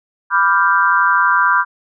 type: chord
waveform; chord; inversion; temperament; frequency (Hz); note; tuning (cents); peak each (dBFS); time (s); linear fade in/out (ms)
sine; G dominant seventh; first; equal with one note detuned; 990.6 / 1174.7 / 1396.9 / 1568; B5 / D6 / F6 / G6; +5 / 0 / 0 / 0; -16; 0.3-1.65; 50
effects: none